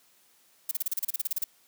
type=noise bursts; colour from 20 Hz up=violet; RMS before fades=-28 dBFS; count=14; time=0.69-1.441 s; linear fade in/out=5 ms; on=23 ms; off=33 ms; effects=white hiss -63 dBFS RMS until 1.67 s + high-pass 150 Hz 12 dB/octave